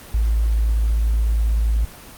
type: tone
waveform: sine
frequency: 55 Hz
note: A1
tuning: in tune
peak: -15 dBFS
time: 0.14-1.85 s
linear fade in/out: 5 ms
effects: pink hiss -40 dBFS RMS until 2.17 s + Opus 24 kbps